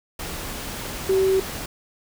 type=tone in noise; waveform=sine; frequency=382.1 Hz; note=G4; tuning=44 cents flat; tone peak=-16 dBFS; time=1.09-1.4 s; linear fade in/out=5 ms; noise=pink; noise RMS=-32 dBFS; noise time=0.19-1.66 s; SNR=+13 dB; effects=none